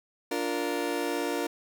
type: chord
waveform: 30% pulse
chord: Bb major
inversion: first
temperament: just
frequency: 291.4 / 349.6 / 466.2 Hz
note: D4 / F4 / Bb4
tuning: -13 / +2 / 0 cents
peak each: -30 dBFS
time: 0.31-1.47 s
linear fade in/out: 5 ms
effects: none